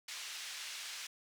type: band-pass noise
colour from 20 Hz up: pink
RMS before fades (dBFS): -45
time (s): 0.08-1.07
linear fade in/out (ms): 5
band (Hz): 2300 to 7000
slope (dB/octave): 12
effects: none